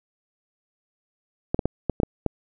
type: clicks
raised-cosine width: 2 ms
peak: -8 dBFS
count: 7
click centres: 1.545 / 1.592 / 1.656 / 1.897 / 2.001 / 2.033 / 2.263 s
effects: none